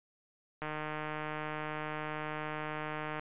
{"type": "click train", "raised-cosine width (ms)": 0.5, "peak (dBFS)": -23, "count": 395, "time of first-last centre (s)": [0.62, 3.195], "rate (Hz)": 153, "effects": ["resampled to 8000 Hz"]}